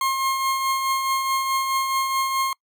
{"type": "tone with tremolo", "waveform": "40% pulse", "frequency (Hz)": 1070, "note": "C6", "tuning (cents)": 38, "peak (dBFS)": -18, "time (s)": [0.01, 2.53], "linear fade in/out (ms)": 2, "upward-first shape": "triangle", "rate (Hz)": 4.7, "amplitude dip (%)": 45, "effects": ["noise-tail reverb RT60 0.1 s tail -26 dB re dry"]}